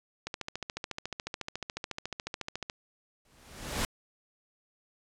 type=click train; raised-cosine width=0.2 ms; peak=-18 dBFS; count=35; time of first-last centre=0.27-2.699 s; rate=14 Hz
type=noise with exponential growth; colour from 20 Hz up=pink; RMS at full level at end=-28 dBFS; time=3.25-3.85 s; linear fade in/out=1 ms; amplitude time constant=130 ms
effects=low-pass 11000 Hz 12 dB/octave